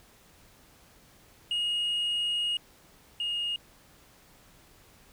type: tone pair in turn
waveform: sine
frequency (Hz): 2871 / 2854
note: F7 / F7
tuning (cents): +47 / +37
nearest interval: unison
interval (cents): 10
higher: first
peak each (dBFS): -24 / -27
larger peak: first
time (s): 1.51-2.57 / 3.2-3.56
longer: first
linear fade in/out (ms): 2
effects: tanh soft clip ceiling -25 dBFS + pink hiss -58 dBFS RMS until 5.12 s